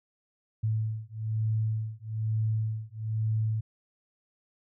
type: beating tone pair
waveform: sine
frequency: 109.2 / 110.3 Hz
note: A2 / A2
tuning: -13 / +5 cents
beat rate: 1.1 Hz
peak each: -30 dBFS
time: 0.63-3.61 s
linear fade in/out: 10 ms
effects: none